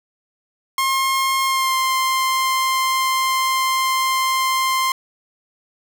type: tone with pitch glide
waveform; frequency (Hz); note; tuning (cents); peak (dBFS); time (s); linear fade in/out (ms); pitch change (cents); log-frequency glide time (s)
sawtooth; 1069 to 1049.4; C6 to C6; +37 to +5; -13; 0.78-4.92; 2; -32; 1.45-1.77
effects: none